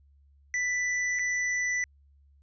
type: tone with dropouts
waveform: square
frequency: 1981 Hz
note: B6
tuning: 5 cents sharp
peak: -27 dBFS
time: 0.54-1.84 s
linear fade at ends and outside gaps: 1 ms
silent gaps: 1.189-1.193 s
effects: added 70 Hz sine -57 dBFS peak until 2.42 s + resampled to 16000 Hz